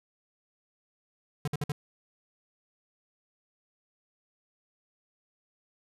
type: tone bursts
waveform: square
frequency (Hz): 146.83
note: D3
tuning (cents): 0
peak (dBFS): -29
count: 4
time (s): 1.45-1.72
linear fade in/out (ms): 2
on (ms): 27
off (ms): 54
effects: resampled to 32000 Hz